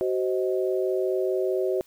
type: chord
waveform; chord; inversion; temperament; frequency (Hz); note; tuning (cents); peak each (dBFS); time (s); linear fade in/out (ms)
sine; C diminished; second; just; 376.7 / 523.3 / 627.9; Gb4 / C5 / Eb5; +31 / 0 / +16; -24 / -29 / -30; 0.01-1.81; 0
effects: white hiss -59 dBFS RMS until 1.86 s